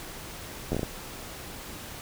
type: slowing click train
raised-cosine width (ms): 2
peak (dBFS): -15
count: 6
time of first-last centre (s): 0.72-0.832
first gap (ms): 11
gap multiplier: 1.36
effects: pink hiss -41 dBFS RMS until 2.01 s